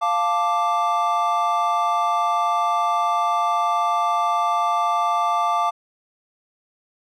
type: chord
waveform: triangle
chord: D minor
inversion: first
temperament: equal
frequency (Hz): 698.5 / 880 / 1174.7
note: F5 / A5 / D6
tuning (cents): 0 / 0 / 0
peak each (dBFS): -21 / -22 / -19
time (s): 0.01-5.71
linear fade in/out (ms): 20
effects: none